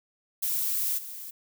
violet noise with level steps, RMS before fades -28 / -40 dBFS, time 0.42-1.31 s, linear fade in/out 10 ms, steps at 0.97 s, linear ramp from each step 20 ms, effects none

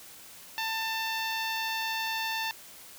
10% pulse tone with notch filter, 892 Hz, A5, 23 cents sharp, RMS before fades -32 dBFS, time 0.58-2.51 s, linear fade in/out 0 ms, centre 9200 Hz, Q 0.57, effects white hiss -49 dBFS RMS until 2.98 s

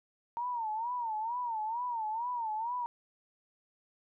sine tone with vibrato, 921 Hz, A#5, 21 cents flat, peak -32 dBFS, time 0.37-2.86 s, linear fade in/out 0 ms, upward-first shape sine, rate 2.2 Hz, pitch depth 130 cents each way, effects none

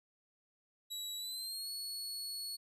sawtooth tone with pitch glide, 3900 to 4378 Hz, B7 to C#8, -23 to -22 cents, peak -37 dBFS, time 0.9-2.57 s, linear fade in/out 20 ms, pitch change +201 cents, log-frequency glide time 1.17-1.7 s, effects resampled to 32000 Hz

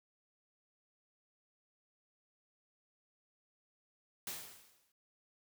white noise with exponential decay, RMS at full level -40 dBFS, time 4.27-4.92 s, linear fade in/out 2 ms, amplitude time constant 140 ms, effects none

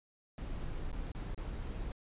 brown noise with dropouts, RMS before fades -39 dBFS, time 0.38-1.92 s, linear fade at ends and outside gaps 1 ms, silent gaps 0.916-0.928 / 1.118-1.149 / 1.346-1.377 s, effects resampled to 8000 Hz

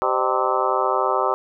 harmonic tone with a mistuned harmonic, 129.7 Hz, C3, 15 cents flat, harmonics 3 / 4 / 5 / 6 / 7 / 8 / 9 / 10, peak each -26 / -26 / -26 / -26 / -26 / -26 / -26 / -26 dBFS, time 0.02-1.34 s, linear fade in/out 0 ms, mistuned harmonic 5, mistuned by -100 cents, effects none

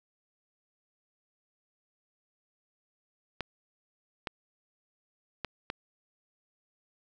clicks, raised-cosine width 0.3 ms, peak -17 dBFS, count 4, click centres 3.407 / 4.272 / 5.447 / 5.701 s, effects none

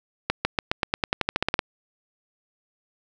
accelerating click train, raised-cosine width 0.3 ms, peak -5 dBFS, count 15, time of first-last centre 0.3-1.592 s, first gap 150 ms, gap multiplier 0.92, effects none

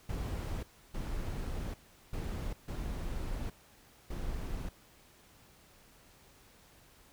brown noise bursts at uneven times, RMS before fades -37 dBFS, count 5, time 0.09-0.63 / 0.94-1.74 / 2.13-2.53 / 2.68-3.5 / 4.1-4.69 s, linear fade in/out 5 ms, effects pink hiss -61 dBFS RMS until 7.12 s

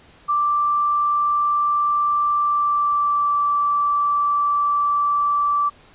sine tone with pitch glide, 1174.7 to 1163.2 Hz, D6 to D6, 0 to -17 cents, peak -16 dBFS, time 0.28-5.7 s, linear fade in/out 20 ms, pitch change -17 cents, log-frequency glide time 2.38-3.38 s, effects pink hiss -50 dBFS RMS until 5.94 s + resampled to 8000 Hz

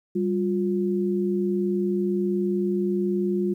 sine tone pair together, 196.2 / 354.9 Hz, G3 / F4, +2 / +28 cents, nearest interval minor seventh, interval 1026 cents, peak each -24 dBFS, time 0.15-3.54 s, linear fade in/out 10 ms, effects 10-bit

